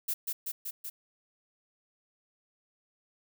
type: noise with echo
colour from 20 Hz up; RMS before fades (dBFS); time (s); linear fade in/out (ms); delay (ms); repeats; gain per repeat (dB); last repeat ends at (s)
violet; -31; 0.08-0.14; 10; 190; 4; -2; 0.9
effects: none